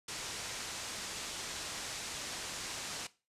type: low-pass noise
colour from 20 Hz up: white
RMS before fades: -42 dBFS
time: 0.08-3.07 s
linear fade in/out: 5 ms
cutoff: 8000 Hz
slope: 24 dB/octave
effects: noise-tail reverb RT60 0.3 s tail -18 dB re dry + resampled to 32000 Hz